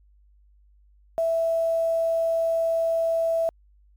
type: tone with quantisation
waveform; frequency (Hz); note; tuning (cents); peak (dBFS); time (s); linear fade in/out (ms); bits
sine; 659.3; E5; 0; -20; 1.18-3.49; 0; 8
effects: added 50 Hz sine -54 dBFS peak until 3.96 s + MP3 96 kbps